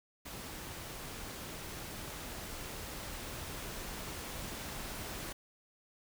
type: noise with level ramp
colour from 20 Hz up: pink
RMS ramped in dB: -45 to -42 dBFS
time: 0.25-5.33 s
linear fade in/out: 10 ms
effects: none